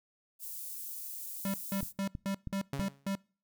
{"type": "high-pass noise", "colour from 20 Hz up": "white", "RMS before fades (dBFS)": -42, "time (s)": [0.39, 1.93], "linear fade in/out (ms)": 50, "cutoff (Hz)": 9800, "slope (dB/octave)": 12}
{"type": "tone bursts", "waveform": "square", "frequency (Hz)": 196, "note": "G3", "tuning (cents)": 0, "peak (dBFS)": -32, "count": 7, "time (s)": [1.45, 3.153], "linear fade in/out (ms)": 2, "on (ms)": 89, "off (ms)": 180}
{"type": "click train", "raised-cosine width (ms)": 5, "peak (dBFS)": -25, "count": 4, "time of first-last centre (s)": [1.83, 2.795], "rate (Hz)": 3.11}
{"type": "tone with exponential decay", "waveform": "sawtooth", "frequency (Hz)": 138.6, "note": "C#3", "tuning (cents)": 0, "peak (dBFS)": -28, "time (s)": [2.73, 3.07], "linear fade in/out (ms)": 2, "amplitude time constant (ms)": 72}
{"effects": ["noise-tail reverb RT60 0.4 s tail -25 dB re dry"]}